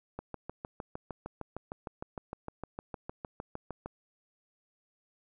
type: click train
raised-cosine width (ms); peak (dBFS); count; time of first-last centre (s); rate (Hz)
1; -24; 25; 0.19-3.86; 6.54
effects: none